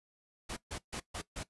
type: noise bursts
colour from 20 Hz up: pink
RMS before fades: -40 dBFS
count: 5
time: 0.49-1.435 s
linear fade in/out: 10 ms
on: 77 ms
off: 140 ms
effects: noise-tail reverb RT60 0.1 s tail -17 dB re dry + resampled to 24000 Hz